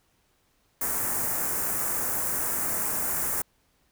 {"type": "band-stop noise", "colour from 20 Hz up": "white", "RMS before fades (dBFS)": -28, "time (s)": [0.81, 3.42], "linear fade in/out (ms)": 5, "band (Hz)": [1800, 7200], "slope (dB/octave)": 24, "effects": ["pink hiss -68 dBFS RMS until 3.91 s"]}